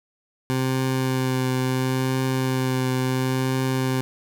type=tone with vibrato; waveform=20% pulse; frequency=130 Hz; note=C3; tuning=11 cents flat; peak=-16 dBFS; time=0.5-4.01 s; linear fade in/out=0 ms; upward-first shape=triangle; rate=0.72 Hz; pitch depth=17 cents each way; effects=none